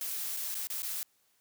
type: noise with dropouts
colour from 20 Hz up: blue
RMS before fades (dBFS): -36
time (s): 0.01-1.03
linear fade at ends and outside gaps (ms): 1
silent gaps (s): 0.366-0.37 / 0.545-0.551 / 0.671-0.701 / 0.821-0.83
effects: white hiss -71 dBFS RMS until 1.4 s + high-pass 60 Hz 12 dB/octave